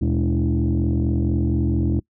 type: tone cluster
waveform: sine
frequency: 77.2 / 120.7 / 209.6 / 285.4 / 329.8 Hz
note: D#2 / B2 / G#3 / D4 / E4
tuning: -13 / -39 / +16 / -49 / +1 cents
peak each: -20 / -22 / -24 / -25 / -25 dBFS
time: 0.01-2 s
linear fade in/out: 10 ms
effects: noise-tail reverb RT60 0.1 s tail -24 dB re dry + tanh soft clip ceiling -12 dBFS